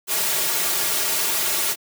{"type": "noise with comb filter", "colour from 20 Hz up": "white", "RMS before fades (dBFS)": -22, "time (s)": [0.07, 1.76], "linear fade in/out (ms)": 50, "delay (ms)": 3.9, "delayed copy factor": -0.9, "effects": ["high-pass 200 Hz 12 dB/octave"]}